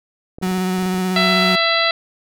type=clicks; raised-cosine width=2 ms; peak=-22 dBFS; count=10; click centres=0.385 / 0.415 / 0.471 / 0.514 / 0.581 / 0.785 / 0.828 / 0.86 / 0.943 / 0.981 s
type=tone with vibrato; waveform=35% pulse; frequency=185 Hz; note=F#3; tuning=in tune; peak=-16 dBFS; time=0.42-1.56 s; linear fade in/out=10 ms; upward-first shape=sine; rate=16 Hz; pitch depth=19 cents each way
type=harmonic tone; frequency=667 Hz; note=E5; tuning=20 cents sharp; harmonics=1 / 2 / 3 / 4 / 5 / 6 / 7; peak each=-21 / -21 / -20 / -24 / -24 / -21 / -26 dBFS; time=1.16-1.91 s; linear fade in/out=2 ms
effects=none